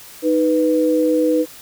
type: tone pair together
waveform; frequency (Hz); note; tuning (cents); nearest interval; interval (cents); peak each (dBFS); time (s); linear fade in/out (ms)
sine; 311.2 / 494; D#4 / B4; 0 / 0; minor sixth; 800; -16; 0.22-1.46; 50
effects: white hiss -40 dBFS RMS until 1.61 s